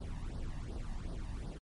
brown noise with flanger, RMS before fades -40 dBFS, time 0-1.59 s, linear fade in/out 20 ms, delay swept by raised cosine 0.2 to 1.11 ms, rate 2.7 Hz, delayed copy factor +0.8, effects MP3 48 kbps

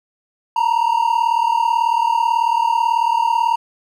triangle tone pair together, 912 / 950.2 Hz, A#5 / A#5, -38 / +33 cents, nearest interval minor second, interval 71 cents, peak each -15 dBFS, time 0.56-3.56 s, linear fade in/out 5 ms, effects none

